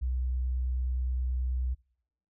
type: tone with vibrato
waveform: sine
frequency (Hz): 63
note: B1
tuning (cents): +35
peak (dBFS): -27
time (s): 0.01-1.75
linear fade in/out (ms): 20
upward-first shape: sine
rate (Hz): 9.4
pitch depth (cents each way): 8
effects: noise-tail reverb RT60 0.7 s tail -26 dB re dry